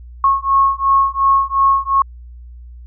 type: beating tone pair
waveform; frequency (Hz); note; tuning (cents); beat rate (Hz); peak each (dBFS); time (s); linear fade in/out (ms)
sine; 1092 / 1094.8; C#6 / C#6; -26 / -22; 2.8; -14; 0.24-2.02; 2
effects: added 60 Hz sine -33 dBFS peak until 2.86 s